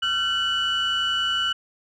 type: tone cluster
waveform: sine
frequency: 1373 / 1524 / 2958 Hz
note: F6 / G6 / F#7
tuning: -30 / -49 / -1 cents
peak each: -26 / -27 / -21 dBFS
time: 0.02-1.53 s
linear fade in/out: 10 ms
effects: tanh soft clip ceiling -17 dBFS